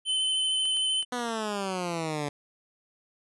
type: tone with vibrato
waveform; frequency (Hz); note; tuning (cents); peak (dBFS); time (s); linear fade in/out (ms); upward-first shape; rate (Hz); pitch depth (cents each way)
square; 3055; G7; -45; -25; 0.05-1.05; 50; sine; 13; 11
type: clicks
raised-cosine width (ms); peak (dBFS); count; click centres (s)
0.2; -29; 5; 0.655 / 0.769 / 1.027 / 1.194 / 1.288
type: exponential sweep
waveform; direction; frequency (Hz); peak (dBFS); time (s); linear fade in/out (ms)
10% pulse; down; 250 to 143; -21; 1.12-2.29; 5
effects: resampled to 24000 Hz